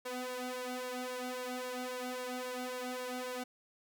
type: tone with flanger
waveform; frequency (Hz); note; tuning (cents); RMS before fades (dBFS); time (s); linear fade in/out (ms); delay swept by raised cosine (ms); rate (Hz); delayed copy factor
sawtooth; 251.4; B3; +31; -40; 0.05-3.44; 10; 1.8 to 2.6; 3.7; +0.9
effects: none